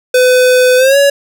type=tone with pitch glide; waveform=square; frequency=504 to 562.5 Hz; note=B4 to C#5; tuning=+35 to +25 cents; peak=-6 dBFS; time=0.14-1.1 s; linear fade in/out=5 ms; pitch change=+190 cents; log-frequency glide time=0.77-0.97 s; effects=none